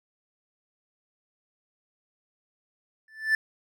triangle tone with exponential growth, 1759 Hz, A6, 1 cent flat, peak -15 dBFS, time 3.08-3.35 s, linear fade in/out 2 ms, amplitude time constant 58 ms, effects none

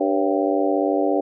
harmonic tone with a mistuned harmonic, 97.7 Hz, G2, 5 cents flat, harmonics 3 / 4 / 5 / 6 / 7 / 8, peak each -22 / -24 / -26 / -24 / -26 / -28 dBFS, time 0-1.21 s, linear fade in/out 10 ms, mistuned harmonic 6, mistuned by -71 cents, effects none

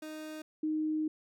30% pulse / sine tone pair in turn, 310 / 310 Hz, D#4 / D#4, -6 / -6 cents, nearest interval unison, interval 0 cents, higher neither, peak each -38 / -29 dBFS, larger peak second, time 0.02-0.42 / 0.63-1.08 s, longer second, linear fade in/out 5 ms, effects none

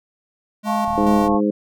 square tone with tremolo, 210.5 Hz, G#3, 24 cents sharp, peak -23 dBFS, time 0.63-1.3 s, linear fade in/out 50 ms, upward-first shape square, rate 2.3 Hz, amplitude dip 55%
sine chord, F augmented, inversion none, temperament just, 698.5 / 873.1 / 1091.3 Hz, F5 / A5 / C#6, 0 / -14 / -27 cents, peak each -22 / -24 / -24 dBFS, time 0.65-1.41 s, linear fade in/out 50 ms
click train, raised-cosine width 5 ms, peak -22 dBFS, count 19, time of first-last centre 0.88-1.345 s, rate 38.7 Hz
harmonic tone, 103.83 Hz, G#2, in tune, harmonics 2 / 3 / 4 / 5, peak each -19 / -20 / -24 / -24 dBFS, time 0.97-1.51 s, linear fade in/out 10 ms
effects none

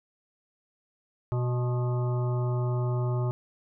harmonic tone with a mistuned harmonic, 123.47 Hz, B2, in tune, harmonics 1 / 3 / 5 / 7 / 9 / 10, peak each -25 / -35 / -39 / -42 / -44 / -45 dBFS, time 1.32-3.31 s, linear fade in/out 0 ms, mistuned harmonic 9, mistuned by -62 cents, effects none

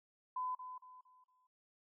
sine tone with echo, 1010 Hz, B5, 39 cents sharp, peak -37 dBFS, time 0.36-0.55 s, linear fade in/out 5 ms, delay 230 ms, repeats 4, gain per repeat -9 dB, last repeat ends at 1.47 s, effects noise-tail reverb RT60 0.2 s tail -21 dB re dry

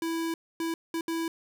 square tone bursts at uneven times, 329.6 Hz, E4, in tune, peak -29 dBFS, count 4, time 0.02-0.34 / 0.6-0.74 / 0.94-1.01 / 1.08-1.28 s, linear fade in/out 2 ms, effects none

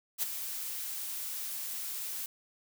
blue noise with ADSR envelope, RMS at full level -29 dBFS, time 0.18-2.26 s, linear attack 46 ms, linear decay 16 ms, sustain -9 dB, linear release 3 ms, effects none

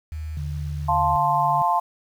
sine tone with vibrato, 77.78 Hz, D#2, in tune, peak -28 dBFS, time 0.12-1.16 s, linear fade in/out 0 ms, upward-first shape sine, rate 17 Hz, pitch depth 8 cents each way
sine tone, 146.1 Hz, D3, 9 cents flat, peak -29 dBFS, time 0.37-1.62 s, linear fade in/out 0 ms
sine chord, F major, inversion none, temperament equal, 698.5 / 880 / 1046.5 Hz, F5 / A5 / C6, 0 / 0 / 0 cents, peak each -23 / -21 / -22 dBFS, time 0.88-1.8 s, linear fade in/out 10 ms
effects 8-bit

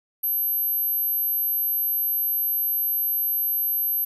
sine tone, 12420 Hz, G9, 17 cents flat, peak -21 dBFS, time 0.23-4.05 s, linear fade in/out 10 ms, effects none

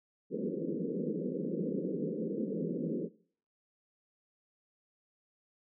pink band-pass noise, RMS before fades -35 dBFS, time 0.3-3.09 s, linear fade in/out 50 ms, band 160 to 520 Hz, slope 96 dB/octave, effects noise-tail reverb RT60 0.5 s tail -20 dB re dry

